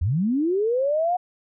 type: linear sweep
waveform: sine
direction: up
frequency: 72 to 734 Hz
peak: -19 dBFS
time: 0.01-1.17 s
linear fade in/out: 10 ms
effects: none